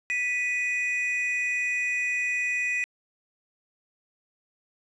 triangle tone pair together, 1969.9 / 2489 Hz, B6 / D#7, -5 / 0 cents, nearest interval major third, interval 405 cents, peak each -27 / -25 dBFS, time 0.1-2.84 s, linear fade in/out 0 ms, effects resampled to 24000 Hz + 10-bit

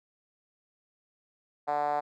5% pulse tone with band-pass filter, 146.83 Hz, D3, in tune, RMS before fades -29 dBFS, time 1.67-2.01 s, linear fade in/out 20 ms, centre 730 Hz, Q 4.5, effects none

